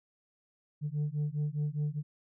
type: beating tone pair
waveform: sine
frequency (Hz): 146.2 / 151.1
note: D3 / D3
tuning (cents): -7 / +50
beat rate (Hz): 4.9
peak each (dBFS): -31 / -31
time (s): 0.81-2.03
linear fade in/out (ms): 50
effects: tanh soft clip ceiling -27 dBFS